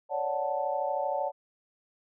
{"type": "chord", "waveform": "sine", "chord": "D major seventh", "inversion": "third", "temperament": "equal", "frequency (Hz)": [554.4, 587.3, 740, 880], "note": ["C#5", "D5", "F#5", "A5"], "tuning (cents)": [0, 0, 0, 0], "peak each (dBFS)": -33, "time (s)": [0.09, 1.32], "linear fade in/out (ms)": 50, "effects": []}